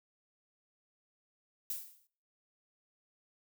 violet noise with exponential decay, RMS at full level -35 dBFS, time 1.7-2.07 s, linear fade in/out 1 ms, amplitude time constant 79 ms, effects noise-tail reverb RT60 0.5 s tail -21 dB re dry

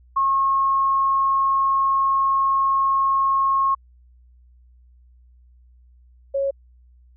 sine tone pair in turn, 1085 / 550.7 Hz, C#6 / C#5, -37 / -11 cents, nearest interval octave, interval 1174 cents, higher first, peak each -16 / -19 dBFS, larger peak first, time 0.16-3.75 / 6.34-6.51 s, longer first, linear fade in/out 10 ms, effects added 61 Hz sine -49 dBFS peak until 7.16 s

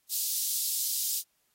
white high-pass noise, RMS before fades -30 dBFS, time 0.09-1.23 s, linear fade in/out 50 ms, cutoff 4100 Hz, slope 24 dB/octave, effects white hiss -73 dBFS RMS until 1.54 s + AAC 48 kbps

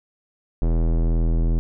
square tone with low-pass filter sweep, 41.2 Hz, E1, in tune, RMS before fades -19 dBFS, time 0.62-1.59 s, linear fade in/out 0 ms, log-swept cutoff 520 to 340 Hz, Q 0.85, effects none

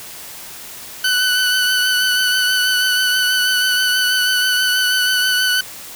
20% pulse tone with vibrato, 1498 Hz, F#6, 21 cents sharp, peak -9 dBFS, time 1.04-5.61 s, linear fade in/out 5 ms, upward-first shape triangle, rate 6.2 Hz, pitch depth 25 cents each way, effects white hiss -34 dBFS RMS until 5.95 s

